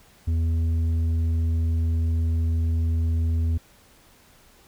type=tone with tanh clipping; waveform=sine; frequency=82.1 Hz; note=E2; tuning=6 cents flat; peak=-21 dBFS; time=0.27-3.58 s; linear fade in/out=10 ms; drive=6 dB; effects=pink hiss -55 dBFS RMS until 4.67 s